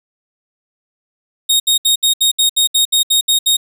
sawtooth tone bursts, 3729 Hz, A#7, in tune, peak -7 dBFS, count 12, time 1.49-3.569 s, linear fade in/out 10 ms, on 110 ms, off 69 ms, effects none

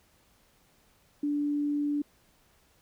sine tone, 291.5 Hz, D4, 13 cents flat, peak -26 dBFS, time 1.23-2.02 s, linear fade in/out 5 ms, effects pink hiss -65 dBFS RMS until 2.81 s

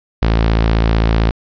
sawtooth tone, 55.6 Hz, A1, 19 cents sharp, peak -7 dBFS, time 0.22-1.31 s, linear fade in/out 5 ms, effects resampled to 11025 Hz + 8-bit

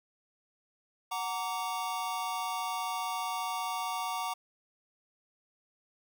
square chord, Gb augmented, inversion none, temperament just, 740 / 925 / 1156.2 Hz, Gb5 / Bb5 / D6, 0 / -14 / -27 cents, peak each -38 / -37 / -38 dBFS, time 1.11-4.34 s, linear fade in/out 10 ms, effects none

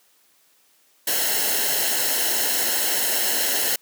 white noise with comb filter, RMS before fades -22 dBFS, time 1.07-3.76 s, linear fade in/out 5 ms, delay 0.84 ms, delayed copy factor -0.7, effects white hiss -60 dBFS RMS until 3.81 s + high-pass 200 Hz 12 dB/octave

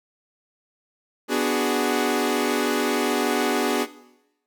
sawtooth chord, G# half-diminished seventh, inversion first, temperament equal, 246.9 / 293.7 / 370 / 415.3 Hz, B3 / D4 / F#4 / G#4, 0 / 0 / 0 / 0 cents, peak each -22 dBFS, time 1.28-3.87 s, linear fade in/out 50 ms, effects noise-tail reverb RT60 0.9 s tail -17 dB re dry

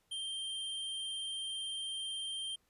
square tone, 3159 Hz, G7, 13 cents sharp, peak -38 dBFS, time 0.11-2.56 s, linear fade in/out 10 ms, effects pink hiss -75 dBFS RMS until 2.69 s + resampled to 32000 Hz

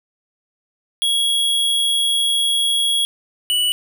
square tone pair in turn, 3322 / 2954 Hz, G#7 / F#7, 0 / -3 cents, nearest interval major second, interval 203 cents, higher first, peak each -16 dBFS, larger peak neither, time 1.02-3.05 / 3.5-3.72 s, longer first, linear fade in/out 0 ms, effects none

